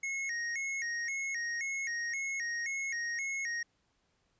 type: tone with vibrato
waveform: square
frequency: 2017 Hz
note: B6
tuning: 36 cents sharp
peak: -34 dBFS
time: 0.03-3.63 s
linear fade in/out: 5 ms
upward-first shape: square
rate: 1.9 Hz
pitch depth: 130 cents each way
effects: pink hiss -75 dBFS RMS until 4.39 s + resampled to 16000 Hz